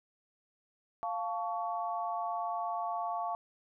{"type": "chord", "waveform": "sine", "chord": "F augmented", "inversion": "none", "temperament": "equal with one note detuned", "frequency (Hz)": [698.5, 880, 1122.9], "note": ["F5", "A5", "C#6"], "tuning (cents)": [0, 0, 22], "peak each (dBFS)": [-35, -38, -38], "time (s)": [1.03, 3.35], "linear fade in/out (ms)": 0, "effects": []}